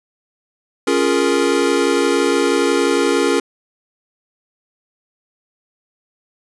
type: chord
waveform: square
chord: Bb minor seventh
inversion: first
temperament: equal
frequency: 277.2 / 349.2 / 415.3 / 466.2 Hz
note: Db4 / F4 / Ab4 / Bb4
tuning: 0 / 0 / 0 / 0 cents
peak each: -20 dBFS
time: 0.87-3.4 s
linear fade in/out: 5 ms
effects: resampled to 24000 Hz